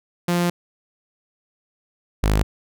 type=tone pair in turn; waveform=sawtooth; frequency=174.61 / 51.78 Hz; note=F3 / G#1; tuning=0 / -4 cents; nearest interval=octave + major sixth; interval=2104 cents; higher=first; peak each=-14 / -12 dBFS; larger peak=second; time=0.28-0.5 / 2.23-2.43 s; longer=first; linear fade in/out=5 ms; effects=none